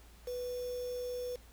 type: tone with quantisation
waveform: sine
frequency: 493.9 Hz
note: B4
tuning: in tune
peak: -36 dBFS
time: 0.27-1.36 s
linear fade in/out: 5 ms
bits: 8
effects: added 57 Hz sine -55 dBFS peak until 1.52 s + pink hiss -61 dBFS RMS until 1.52 s